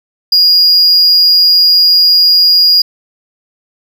triangle tone, 4863 Hz, D#8, 40 cents flat, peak -3 dBFS, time 0.32-2.82 s, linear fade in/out 5 ms, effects none

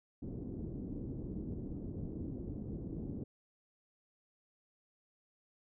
white low-pass noise, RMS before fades -42 dBFS, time 0.22-3.24 s, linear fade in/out 5 ms, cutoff 320 Hz, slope 24 dB/octave, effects none

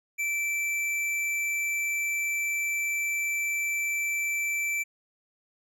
triangle tone with hard clipping, 2331 Hz, D7, 14 cents flat, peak -28 dBFS, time 0.18-4.84 s, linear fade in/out 20 ms, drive 15 dB, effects none

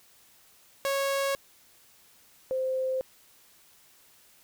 sawtooth / sine tone pair in turn, 551 / 520.9 Hz, C#5 / C5, -11 / -8 cents, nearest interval minor second, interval 97 cents, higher first, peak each -22 / -26 dBFS, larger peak first, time 0.85-1.35 / 2.51-3.01 s, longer neither, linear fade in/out 0 ms, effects white hiss -59 dBFS RMS until 4.43 s

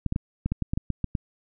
clicks, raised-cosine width 5 ms, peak -13 dBFS, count 11, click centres 0.063 / 0.124 / 0.161 / 0.46 / 0.52 / 0.623 / 0.735 / 0.775 / 0.903 / 1.043 / 1.152 s, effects none

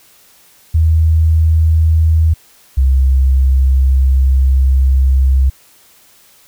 sine tone pair in turn, 80 / 66.19 Hz, D#2 / C2, +49 / +21 cents, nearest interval minor third, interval 328 cents, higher first, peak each -7 dBFS, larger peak neither, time 0.74-2.34 / 2.77-5.5 s, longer second, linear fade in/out 10 ms, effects white hiss -47 dBFS RMS until 6.47 s

